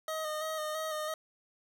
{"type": "tone with vibrato", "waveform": "25% pulse", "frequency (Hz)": 622.3, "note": "D#5", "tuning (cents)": 0, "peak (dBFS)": -30, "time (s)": [0.08, 1.14], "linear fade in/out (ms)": 2, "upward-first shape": "square", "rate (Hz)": 3, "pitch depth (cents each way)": 25, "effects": []}